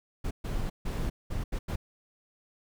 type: noise bursts at uneven times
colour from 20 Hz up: brown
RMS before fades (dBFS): -31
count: 6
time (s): 0.24-0.31 / 0.44-0.7 / 0.85-1.1 / 1.3-1.44 / 1.52-1.59 / 1.68-1.76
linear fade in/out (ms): 10
effects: none